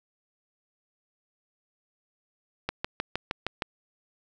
click train, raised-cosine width 0.3 ms, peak -12 dBFS, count 7, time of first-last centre 2.69-3.622 s, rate 6.44 Hz, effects none

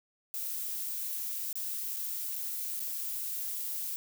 violet noise with dropouts, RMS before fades -36 dBFS, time 0.34-3.96 s, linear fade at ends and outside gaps 0 ms, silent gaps 1.528-1.555 / 1.962-1.967 / 2.357-2.362 / 2.795-2.802 s, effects none

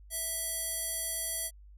square tone with band-pass filter, 657 Hz, E5, 6 cents flat, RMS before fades -35 dBFS, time 0.1-1.51 s, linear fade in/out 50 ms, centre 11000 Hz, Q 2.3, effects added 50 Hz sine -50 dBFS peak until 1.77 s

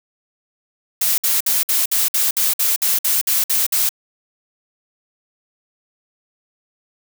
blue noise bursts, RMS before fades -17 dBFS, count 13, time 1.01-3.892 s, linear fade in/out 5 ms, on 170 ms, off 56 ms, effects none

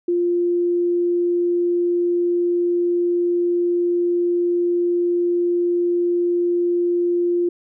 sine tone, 349.2 Hz, F4, in tune, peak -16 dBFS, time 0.08-7.49 s, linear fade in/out 5 ms, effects none

